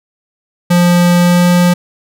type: tone with pitch glide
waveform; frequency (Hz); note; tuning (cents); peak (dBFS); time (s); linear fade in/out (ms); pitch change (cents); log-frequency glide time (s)
square; 175.5 to 176.62; F3 to F3; +9 to +20; -7; 0.7-1.74; 10; +11; 1.19-1.48
effects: none